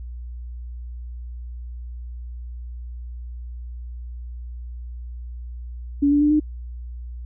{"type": "tone with pitch steps", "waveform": "sine", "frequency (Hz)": [284.9, 290.6, 296.4, 303.1], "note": ["C#4", "D4", "D4", "D#4"], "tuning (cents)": [48, -18, 16, -45], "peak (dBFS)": -14, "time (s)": [6.02, 6.4], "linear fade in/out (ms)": 10, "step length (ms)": 95, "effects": ["added 60 Hz sine -31 dBFS peak until 7.25 s"]}